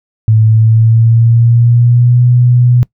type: tone with pitch glide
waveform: sine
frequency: 110 to 122.76 Hz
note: A2 to B2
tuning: 0 to -10 cents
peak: -4 dBFS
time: 0.28-2.83 s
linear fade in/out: 0 ms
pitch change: +190 cents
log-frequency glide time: 0.45-2.21 s
effects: noise-tail reverb RT60 0.1 s tail -22 dB re dry